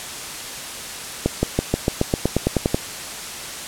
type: accelerating click train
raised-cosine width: 2 ms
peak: -3 dBFS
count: 13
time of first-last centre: 1.26-2.745 s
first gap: 170 ms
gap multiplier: 0.94
effects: white hiss -31 dBFS RMS until 3.67 s + low-pass 10000 Hz 12 dB/octave